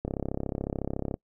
click train, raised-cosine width 2 ms, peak -17 dBFS, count 38, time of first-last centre 0.05-1.141 s, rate 33.9 Hz, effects noise-tail reverb RT60 0.1 s tail -25 dB re dry

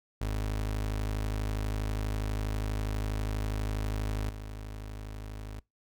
30% pulse tone with level steps, 52.3 Hz, G#1, 13 cents sharp, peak -27 / -36 dBFS, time 0.21-5.6 s, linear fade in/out 5 ms, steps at 4.29 s, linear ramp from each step 10 ms, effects noise-tail reverb RT60 0.2 s tail -24 dB re dry

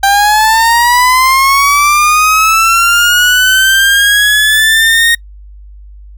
30% pulse linear sweep, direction up, 784 to 1864.7 Hz, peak -3 dBFS, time 0.03-5.15 s, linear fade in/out 5 ms, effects noise-tail reverb RT60 0.1 s tail -26 dB re dry + added 50 Hz sine -30 dBFS peak until 6.17 s

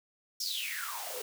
white noise with high-pass filter sweep, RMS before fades -37 dBFS, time 0.4-1.22 s, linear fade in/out 5 ms, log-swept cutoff 5500 to 420 Hz, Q 9.8, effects none

